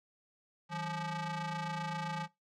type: ring-modulated tone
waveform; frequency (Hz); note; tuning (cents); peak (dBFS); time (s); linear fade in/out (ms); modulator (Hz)
sawtooth; 349.2; F4; 0; -29; 0.69-2.28; 50; 510
effects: noise-tail reverb RT60 0.2 s tail -21 dB re dry + low-pass 5000 Hz 12 dB/octave